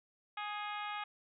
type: harmonic tone with a mistuned harmonic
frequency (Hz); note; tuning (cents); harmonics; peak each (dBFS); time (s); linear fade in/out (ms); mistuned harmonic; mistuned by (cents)
415.3; G#4; 0; 2 / 3 / 4 / 5 / 6 / 7 / 8 / 9; -42 / -43 / -48 / -48 / -48 / -53 / -51 / -56; 0.37-1.04; 5; 5; +38
effects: none